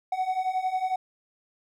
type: beating tone pair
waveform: triangle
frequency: 740 / 751 Hz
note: F#5 / F#5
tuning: 0 / +26 cents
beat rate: 11 Hz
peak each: -28 / -25 dBFS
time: 0.12-0.96 s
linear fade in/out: 5 ms
effects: none